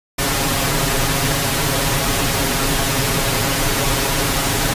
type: noise with comb filter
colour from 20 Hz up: pink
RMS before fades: -18 dBFS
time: 0.18-4.74 s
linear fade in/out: 10 ms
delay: 7.3 ms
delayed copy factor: +0.85
effects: resampled to 32000 Hz